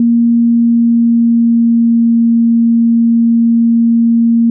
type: tone with pitch glide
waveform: sine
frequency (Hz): 234.2 to 231.6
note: A#3 to A#3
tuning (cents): +8 to -11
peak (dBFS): -6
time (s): 0-4.5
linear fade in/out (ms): 2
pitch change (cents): -19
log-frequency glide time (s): 0.36-2.19
effects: none